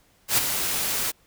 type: noise with ADSR envelope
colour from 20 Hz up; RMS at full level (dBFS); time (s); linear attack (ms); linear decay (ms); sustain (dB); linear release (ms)
white; -18; 0.28-1.12; 94; 21; -8; 22
effects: pink hiss -61 dBFS RMS until 1.26 s